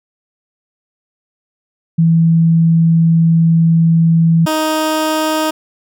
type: tone pair in turn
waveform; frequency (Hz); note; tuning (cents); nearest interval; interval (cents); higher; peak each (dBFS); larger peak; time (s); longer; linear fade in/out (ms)
sine / 15% pulse; 164.81 / 312.4; E3 / D#4; 0 / +7; major seventh; 1107; second; -7; neither; 1.98-4.46 / 4.46-5.51; first; 10
effects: none